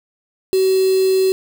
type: tone with quantisation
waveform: sine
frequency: 379.1 Hz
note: F#4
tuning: 42 cents sharp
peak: -12 dBFS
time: 0.53-1.32 s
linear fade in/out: 0 ms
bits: 4
effects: none